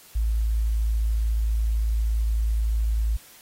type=tone; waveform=sine; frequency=55 Hz; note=A1; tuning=in tune; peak=-20 dBFS; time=0.15-3.17 s; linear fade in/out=10 ms; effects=white hiss -50 dBFS RMS until 3.41 s + AAC 48 kbps